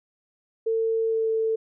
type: tone with pitch glide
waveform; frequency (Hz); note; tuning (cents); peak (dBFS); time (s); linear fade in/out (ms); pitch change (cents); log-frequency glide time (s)
sine; 450 to 445.1; A4 to A4; +39 to +20; -21; 0.66-1.56; 10; -19; 1.03-1.29
effects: none